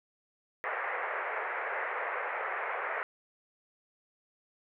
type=band-pass noise; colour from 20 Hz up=white; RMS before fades=-35 dBFS; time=0.64-3.03 s; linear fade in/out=0 ms; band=430 to 2100 Hz; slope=48 dB/octave; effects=none